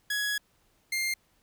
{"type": "tone pair in turn", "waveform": "sawtooth", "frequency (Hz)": [1675, 2110], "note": ["G#6", "C7"], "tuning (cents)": [14, 14], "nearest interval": "major third", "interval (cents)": 400, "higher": "second", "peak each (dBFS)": -24, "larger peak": "neither", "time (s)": [[0.1, 0.38], [0.92, 1.14]], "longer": "first", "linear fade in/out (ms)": 5, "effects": ["pink hiss -68 dBFS RMS until 1.42 s"]}